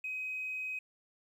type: tone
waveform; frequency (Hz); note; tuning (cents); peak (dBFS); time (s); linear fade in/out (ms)
triangle; 2525; D#7; +25; -32; 0.04-0.79; 5
effects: tanh soft clip ceiling -33 dBFS + 12-bit